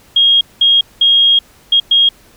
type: tone bursts at uneven times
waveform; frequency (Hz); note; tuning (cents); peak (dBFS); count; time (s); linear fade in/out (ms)
sine; 3260; G#7; -33; -6; 5; 0.16-0.41 / 0.61-0.81 / 1.01-1.39 / 1.72-1.8 / 1.91-2.09; 5
effects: pink hiss -46 dBFS RMS until 2.36 s